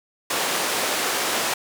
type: band-pass noise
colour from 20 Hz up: pink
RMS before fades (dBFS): -24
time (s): 0.3-1.54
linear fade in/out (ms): 5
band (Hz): 420 to 13000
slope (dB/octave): 12
effects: none